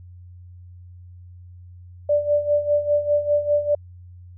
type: tone with tremolo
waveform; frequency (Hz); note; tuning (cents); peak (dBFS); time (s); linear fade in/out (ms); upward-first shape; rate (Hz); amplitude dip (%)
sine; 587.3; D5; 0; -14; 2.09-3.75; 5; sine; 5; 75
effects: added 89 Hz sine -40 dBFS peak until 4.37 s